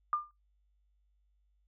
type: tone with exponential decay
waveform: sine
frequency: 1200 Hz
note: D6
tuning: 37 cents sharp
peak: -24 dBFS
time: 0.13-0.31 s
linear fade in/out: 1 ms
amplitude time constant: 37 ms
effects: noise-tail reverb RT60 0.2 s tail -18 dB re dry + added 50 Hz sine -69 dBFS peak until 1.67 s